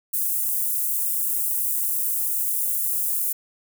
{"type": "high-pass noise", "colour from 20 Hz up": "white", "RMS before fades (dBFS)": -24, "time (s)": [0.13, 3.33], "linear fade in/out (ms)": 10, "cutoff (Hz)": 9400, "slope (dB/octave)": 24, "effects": []}